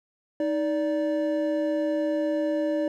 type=tone pair together; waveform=triangle; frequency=312.7 / 582 Hz; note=D#4 / D5; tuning=+9 / -16 cents; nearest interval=major seventh; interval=1075 cents; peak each=-24 dBFS; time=0.4-2.88 s; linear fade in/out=2 ms; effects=none